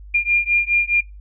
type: beating tone pair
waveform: sine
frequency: 2403 / 2407.8 Hz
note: D7 / D7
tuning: +39 / +43 cents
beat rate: 4.8 Hz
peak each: -18 dBFS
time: 0.14-1.01 s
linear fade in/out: 10 ms
effects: noise-tail reverb RT60 0.2 s tail -21 dB re dry + added 50 Hz sine -36 dBFS peak until 1.2 s